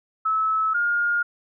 sine tone pair in turn, 1300 / 1419.1 Hz, E6 / F6, -24 / +27 cents, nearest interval major second, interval 151 cents, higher second, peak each -19 dBFS, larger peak neither, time 0.25-0.74 / 0.74-1.23 s, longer neither, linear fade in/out 10 ms, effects none

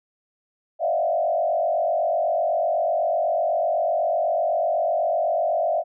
sine tone with frequency modulation, 659.3 Hz, E5, in tune, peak -19 dBFS, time 0.79-5.84 s, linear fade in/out 50 ms, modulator 48 Hz, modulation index 1.4, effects none

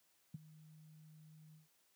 sine tone with ADSR envelope, 155.56 Hz, D#3, in tune, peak -39 dBFS, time 0.34-1.68 s, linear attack 5 ms, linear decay 20 ms, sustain -18 dB, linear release 140 ms, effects white hiss -75 dBFS RMS until 1.95 s + high-pass 100 Hz 12 dB/octave

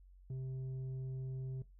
sine tone with tanh clipping, 130.81 Hz, C3, in tune, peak -40 dBFS, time 0.3-1.62 s, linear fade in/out 2 ms, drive 5 dB, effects noise-tail reverb RT60 0.2 s tail -19 dB re dry + added 46 Hz sine -57 dBFS peak until 1.79 s

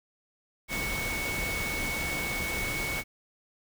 sine tone in noise, 2217 Hz, C#7, in tune, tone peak -32 dBFS, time 0.68-3.04 s, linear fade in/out 50 ms, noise pink, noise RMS -34 dBFS, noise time 0.68-3.04 s, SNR -1 dB, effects none

